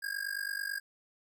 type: tone with amplitude modulation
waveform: square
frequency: 1622 Hz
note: G#6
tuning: 41 cents flat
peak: -31 dBFS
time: 0.02-0.8 s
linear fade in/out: 20 ms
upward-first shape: sine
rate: 49.1 Hz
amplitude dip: 90%
effects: none